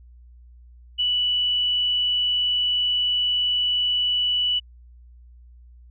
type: tone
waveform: sine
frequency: 2959 Hz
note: F#7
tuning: 1 cent flat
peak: -19 dBFS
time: 0.98-4.6 s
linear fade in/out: 20 ms
effects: added 60 Hz sine -45 dBFS peak until 5.9 s